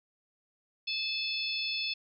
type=harmonic tone; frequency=868 Hz; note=A5; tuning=24 cents flat; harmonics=3 / 4 / 5 / 6; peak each=-35 / -36 / -37 / -38 dBFS; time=0.87-1.94 s; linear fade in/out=10 ms; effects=none